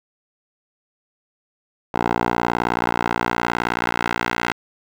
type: tone with band-pass filter sweep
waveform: 10% pulse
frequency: 59 Hz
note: A#1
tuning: 22 cents sharp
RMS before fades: -22 dBFS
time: 1.94-4.53 s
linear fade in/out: 5 ms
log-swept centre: 820 to 1700 Hz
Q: 1.1
effects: none